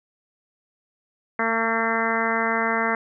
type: harmonic tone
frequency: 226.6 Hz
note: A#3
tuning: 49 cents flat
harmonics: 1 / 2 / 3 / 4 / 5 / 6 / 7 / 8 / 9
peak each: -29 / -29 / -29 / -29 / -29 / -29 / -29 / -29 / -29 dBFS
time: 1.39-2.95 s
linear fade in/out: 2 ms
effects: none